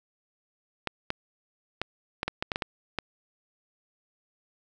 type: clicks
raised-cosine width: 0.3 ms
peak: -12 dBFS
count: 10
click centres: 0.873 / 1.104 / 1.816 / 2.231 / 2.28 / 2.425 / 2.518 / 2.559 / 2.622 / 2.987 s
effects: none